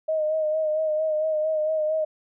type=tone with vibrato; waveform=sine; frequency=622.3 Hz; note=D#5; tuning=in tune; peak=-21 dBFS; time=0.08-2.05 s; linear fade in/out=10 ms; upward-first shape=sine; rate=4.4 Hz; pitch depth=34 cents each way; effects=none